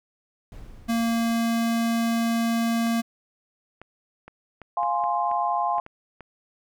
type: noise with exponential decay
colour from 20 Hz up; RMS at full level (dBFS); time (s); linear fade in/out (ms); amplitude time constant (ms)
brown; -40; 0.52-2.32; 1; 390
type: tone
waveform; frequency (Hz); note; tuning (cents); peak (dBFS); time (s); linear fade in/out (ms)
square; 230.5; A#3; -19; -22; 0.88-3.02; 20
type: clicks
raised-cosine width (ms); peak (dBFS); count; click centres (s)
0.5; -27; 10; 2.869 / 3.816 / 4.28 / 4.617 / 4.832 / 5.039 / 5.314 / 5.783 / 5.864 / 6.207
type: chord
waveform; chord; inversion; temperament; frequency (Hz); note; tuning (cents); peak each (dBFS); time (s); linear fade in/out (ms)
sine; F minor; none; equal; 698.5 / 830.6 / 1046.5; F5 / Ab5 / C6; 0 / 0 / 0; -26; 4.77-5.8; 2
effects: none